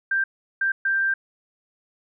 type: tone bursts at uneven times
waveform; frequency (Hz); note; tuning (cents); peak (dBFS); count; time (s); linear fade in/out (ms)
sine; 1577; G6; +10; -19; 3; 0.11-0.24 / 0.61-0.72 / 0.85-1.14; 5
effects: none